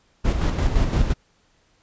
brown noise with tremolo, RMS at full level -18 dBFS, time 0.24-1.14 s, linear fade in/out 20 ms, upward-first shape square, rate 5.8 Hz, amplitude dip 45%, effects pink hiss -62 dBFS RMS until 1.82 s + resampled to 16000 Hz

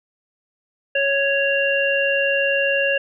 harmonic tone, 554.4 Hz, C#5, in tune, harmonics 1 / 3 / 5, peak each -20 / -22 / -21 dBFS, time 0.95-2.98 s, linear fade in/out 5 ms, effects none

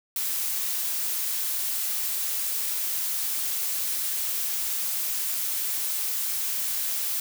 blue noise, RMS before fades -28 dBFS, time 0.16-7.2 s, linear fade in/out 2 ms, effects none

